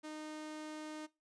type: tone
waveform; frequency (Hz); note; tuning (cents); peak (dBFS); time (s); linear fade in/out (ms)
sawtooth; 307.6; D#4; -20; -40; 0.03-1.07; 20
effects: noise-tail reverb RT60 0.2 s tail -17 dB re dry + resampled to 22050 Hz